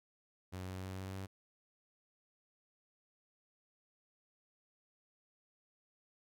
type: tone with pitch steps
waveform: sawtooth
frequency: 92.5 / 93.36 / 94.23 / 95.1 / 95.98 Hz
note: F#2 / F#2 / F#2 / F#2 / G2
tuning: 0 / +16 / +32 / +48 / -36 cents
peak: -38 dBFS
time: 0.52-1.27 s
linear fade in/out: 20 ms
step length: 150 ms
effects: none